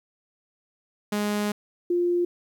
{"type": "tone pair in turn", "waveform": ["sawtooth", "sine"], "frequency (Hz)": [207.7, 350.4], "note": ["G#3", "F4"], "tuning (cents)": [0, 6], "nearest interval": "major sixth", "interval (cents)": 906, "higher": "second", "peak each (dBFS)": -20, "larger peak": "neither", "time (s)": [[1.12, 1.52], [1.9, 2.25]], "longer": "first", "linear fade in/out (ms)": 5, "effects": ["10-bit"]}